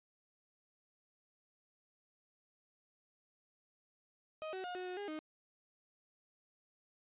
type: tone with pitch steps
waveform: 35% pulse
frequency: 626 / 376.1 / 717 / 365.7 / 363.5 / 407.6 / 309.6 Hz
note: D#5 / F#4 / F5 / F#4 / F#4 / G#4 / D#4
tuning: +10 / +28 / +45 / -20 / -31 / -32 / -9 cents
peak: -39 dBFS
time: 4.42-5.19 s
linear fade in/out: 0 ms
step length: 110 ms
effects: resampled to 8000 Hz